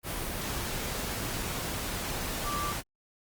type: tone in noise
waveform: sine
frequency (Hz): 1170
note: D6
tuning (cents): -7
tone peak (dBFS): -32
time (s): 2.43-2.75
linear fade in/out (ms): 50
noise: pink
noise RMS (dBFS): -34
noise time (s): 0.03-2.83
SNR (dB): -1
effects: Opus 32 kbps